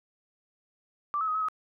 sine tone with pitch steps, 1172 / 1295 / 1254 / 1287 / 1266 Hz, D6 / E6 / D#6 / E6 / D#6, -4 / -31 / +13 / -42 / +30 cents, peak -26 dBFS, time 1.14-1.485 s, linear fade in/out 0 ms, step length 69 ms, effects none

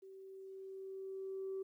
sine tone with level ramp, 384.3 Hz, G4, 34 cents flat, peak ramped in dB -52 to -37 dBFS, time 0.02-1.63 s, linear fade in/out 10 ms, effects tanh soft clip ceiling -35 dBFS + 13-bit

